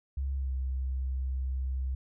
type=tone with pitch glide; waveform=sine; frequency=67.9 to 65.25 Hz; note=C#2 to C2; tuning=-35 to -4 cents; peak=-29 dBFS; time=0.17-1.95 s; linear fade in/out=5 ms; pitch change=-69 cents; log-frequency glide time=0.36-0.52 s; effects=none